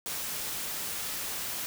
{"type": "noise", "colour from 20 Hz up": "white", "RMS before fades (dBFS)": -35, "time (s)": [0.06, 1.66], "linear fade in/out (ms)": 0, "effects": []}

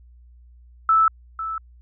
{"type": "tone with echo", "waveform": "sine", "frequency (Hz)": 1314, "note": "E6", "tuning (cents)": -6, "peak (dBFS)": -13, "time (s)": [0.89, 1.08], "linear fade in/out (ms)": 2, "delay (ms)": 500, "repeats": 1, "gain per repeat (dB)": -12, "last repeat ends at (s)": 1.58, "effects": ["added 60 Hz sine -46 dBFS peak until 1.81 s"]}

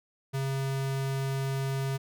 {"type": "tone", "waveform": "square", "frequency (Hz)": 135.4, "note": "C#3", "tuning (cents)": -40, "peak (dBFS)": -29, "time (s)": [0.33, 1.98], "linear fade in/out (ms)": 20, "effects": []}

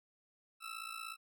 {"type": "ring-modulated tone", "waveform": "20% pulse", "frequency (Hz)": 1318.5, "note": "E6", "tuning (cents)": 0, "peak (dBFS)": -35, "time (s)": [0.6, 1.17], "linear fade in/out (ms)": 50, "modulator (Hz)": 28.3, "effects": []}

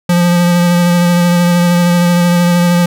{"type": "tone with vibrato", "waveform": "square", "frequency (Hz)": 174.7, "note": "F3", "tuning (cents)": 1, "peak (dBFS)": -8, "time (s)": [0.09, 2.86], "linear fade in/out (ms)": 5, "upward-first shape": "sine", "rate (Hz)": 13, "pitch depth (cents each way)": 17, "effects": []}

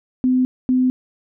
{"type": "tone pair in turn", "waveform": "sine", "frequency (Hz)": [254.9, 254.9], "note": ["C4", "C4"], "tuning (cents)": [-45, -45], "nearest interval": "unison", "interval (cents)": 0, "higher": "neither", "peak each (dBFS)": -13, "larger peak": "neither", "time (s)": [[0.24, 0.45], [0.69, 0.9]], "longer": "neither", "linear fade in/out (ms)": 0, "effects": []}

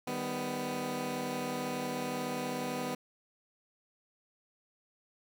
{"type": "chord", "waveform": "15% pulse", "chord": "Eb augmented", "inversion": "none", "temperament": "equal with one note detuned", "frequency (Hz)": [155.56, 196, 249.2], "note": ["Eb3", "G3", "B3"], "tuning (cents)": [0, 0, 16], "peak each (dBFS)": [-35, -35, -29], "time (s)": [0.07, 2.95], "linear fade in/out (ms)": 5, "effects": []}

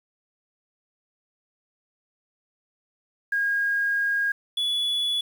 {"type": "tone pair in turn", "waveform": ["sine", "triangle"], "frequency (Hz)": [1630, 3417], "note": ["G#6", "G#7"], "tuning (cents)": [-33, 49], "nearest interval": "octave + minor second", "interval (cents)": 1282, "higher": "second", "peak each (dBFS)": [-21, -21], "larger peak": "neither", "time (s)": [[3.32, 4.32], [4.57, 5.21]], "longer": "first", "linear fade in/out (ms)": 5, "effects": ["8-bit"]}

